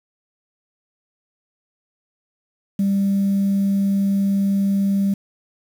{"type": "tone", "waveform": "sine", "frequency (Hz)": 197.4, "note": "G3", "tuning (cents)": 12, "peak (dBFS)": -14, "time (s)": [2.79, 5.14], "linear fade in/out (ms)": 5, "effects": ["tanh soft clip ceiling -13 dBFS", "7-bit"]}